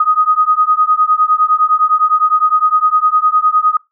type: beating tone pair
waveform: sine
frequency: 1244.5 / 1254.3 Hz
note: D#6 / D#6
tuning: 0 / +14 cents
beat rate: 9.8 Hz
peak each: -12 dBFS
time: 0-3.77 s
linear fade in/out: 5 ms
effects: noise-tail reverb RT60 0.2 s tail -23 dB re dry